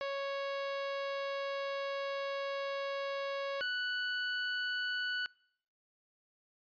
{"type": "tone pair in turn", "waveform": "sawtooth", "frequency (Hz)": [554, 1483.7], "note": ["C#5", "F#6"], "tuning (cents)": [-1, 4], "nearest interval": "octave + perfect fourth", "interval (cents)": 1705, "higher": "second", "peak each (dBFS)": [-31, -29], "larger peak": "second", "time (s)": [[0.01, 3.61], [3.61, 5.26]], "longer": "first", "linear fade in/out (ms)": 0, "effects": ["noise-tail reverb RT60 0.7 s tail -26 dB re dry", "resampled to 11025 Hz"]}